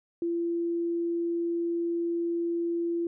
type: tone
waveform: sine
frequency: 340 Hz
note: F4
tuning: 46 cents flat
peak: -26 dBFS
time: 0.22-3.07 s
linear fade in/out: 2 ms
effects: none